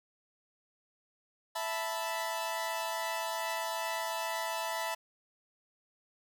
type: chord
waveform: sawtooth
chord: E suspended fourth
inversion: none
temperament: equal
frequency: 659.3 / 880 / 987.8 Hz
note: E5 / A5 / B5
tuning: 0 / 0 / 0 cents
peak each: -34 dBFS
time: 1.55-4.95 s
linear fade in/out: 10 ms
effects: none